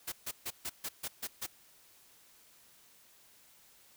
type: noise bursts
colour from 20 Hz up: white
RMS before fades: -38 dBFS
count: 8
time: 0.07-1.466 s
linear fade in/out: 10 ms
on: 52 ms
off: 140 ms
effects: white hiss -62 dBFS RMS until 3.96 s